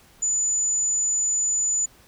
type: tone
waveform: sine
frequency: 6990 Hz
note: A8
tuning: 12 cents flat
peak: -20 dBFS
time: 0.22-1.86 s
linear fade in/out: 10 ms
effects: pink hiss -54 dBFS RMS until 2.07 s